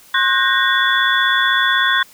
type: tone cluster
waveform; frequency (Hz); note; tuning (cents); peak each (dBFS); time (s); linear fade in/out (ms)
sine; 1071 / 1480 / 1596 / 1863 / 3441; C6 / F#6 / G6 / A#6 / A7; +40 / 0 / +31 / -2 / -39; -19; 0.14-2.03; 5
effects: white hiss -46 dBFS RMS until 2.13 s